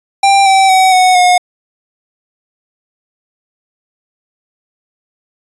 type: tone with pitch steps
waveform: square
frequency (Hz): 790 / 772.4 / 755.2 / 738.4 / 721.9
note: G5 / G5 / F#5 / F#5 / F#5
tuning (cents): +13 / -26 / +35 / -4 / -43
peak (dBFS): -6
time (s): 0.23-1.38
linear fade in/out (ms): 5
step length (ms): 230
effects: resampled to 24000 Hz